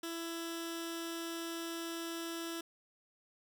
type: tone with notch filter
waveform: 15% pulse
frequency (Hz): 333.2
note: E4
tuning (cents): +19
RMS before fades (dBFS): -41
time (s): 0.03-2.61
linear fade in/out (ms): 5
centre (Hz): 820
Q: 0.69
effects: none

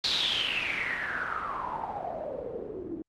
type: noise with low-pass filter sweep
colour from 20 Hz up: white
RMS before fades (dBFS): -32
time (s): 0.04-3.02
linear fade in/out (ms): 2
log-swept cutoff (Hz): 4200 to 310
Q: 7.8
effects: Opus 48 kbps

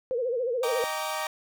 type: tone with vibrato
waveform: sine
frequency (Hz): 490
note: B4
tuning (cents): -14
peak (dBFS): -25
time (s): 0.11-0.84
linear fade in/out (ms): 0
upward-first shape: sine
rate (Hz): 14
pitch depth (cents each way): 120
type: chord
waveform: sawtooth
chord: Eb major seventh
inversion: none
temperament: equal with one note detuned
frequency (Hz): 622.3 / 784 / 932.3 / 1155.1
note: Eb5 / G5 / Bb5 / D6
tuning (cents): 0 / 0 / 0 / -29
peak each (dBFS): -30 / -32 / -31 / -31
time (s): 0.63-1.27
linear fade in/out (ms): 2
effects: none

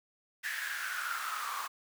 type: noise with high-pass filter sweep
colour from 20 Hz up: pink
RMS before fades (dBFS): -37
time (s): 0.43-1.68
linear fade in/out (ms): 20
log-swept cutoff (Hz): 1800 to 1100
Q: 8.3
effects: none

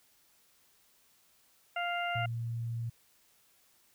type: harmonic tone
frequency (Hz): 698.5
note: F5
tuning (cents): 0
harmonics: 1 / 2 / 3 / 4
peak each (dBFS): -34 / -37 / -39 / -40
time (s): 1.76-2.26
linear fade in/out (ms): 5
type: tone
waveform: sine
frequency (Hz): 116.3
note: A#2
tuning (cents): -4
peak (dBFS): -33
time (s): 2.15-2.9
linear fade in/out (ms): 10
effects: white hiss -67 dBFS RMS until 3.94 s

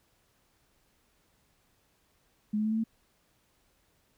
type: tone with pitch steps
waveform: sine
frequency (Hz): 210.9 / 214.2 / 217.6 / 221 / 224.5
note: G#3 / A3 / A3 / A3 / A3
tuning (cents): +27 / -46 / -19 / +8 / +35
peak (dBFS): -26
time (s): 2.53-2.84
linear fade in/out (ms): 10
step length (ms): 62
effects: pink hiss -70 dBFS RMS until 4.17 s

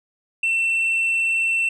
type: tone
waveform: sine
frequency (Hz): 2691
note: E7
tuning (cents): +35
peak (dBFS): -15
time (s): 0.43-1.69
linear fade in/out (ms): 5
effects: tanh soft clip ceiling -17 dBFS

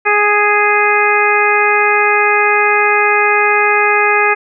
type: harmonic tone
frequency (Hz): 415.3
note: G#4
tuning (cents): 0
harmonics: 1 / 2 / 3 / 4 / 5 / 6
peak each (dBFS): -16 / -16 / -16 / -16 / -16 / -16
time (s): 0.05-4.35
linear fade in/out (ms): 20
effects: none

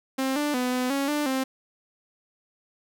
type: tone with pitch steps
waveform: sawtooth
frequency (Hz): 265.2 / 294.7 / 250.3 / 251.9 / 277 / 295.9 / 263.6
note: C4 / D4 / B3 / B3 / C#4 / D4 / C4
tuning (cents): +23 / +6 / +23 / +34 / -1 / +13 / +13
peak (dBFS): -20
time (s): 0.18-1.44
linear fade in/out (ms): 10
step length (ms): 180
effects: none

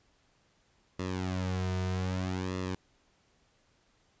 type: tone with flanger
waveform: sawtooth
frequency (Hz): 92.6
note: F#2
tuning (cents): +2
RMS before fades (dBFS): -33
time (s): 0.99-2.75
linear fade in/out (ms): 5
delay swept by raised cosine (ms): 1.3 to 3.7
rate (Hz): 0.63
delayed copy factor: -0.8
effects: pink hiss -69 dBFS RMS until 4.2 s + resampled to 16000 Hz

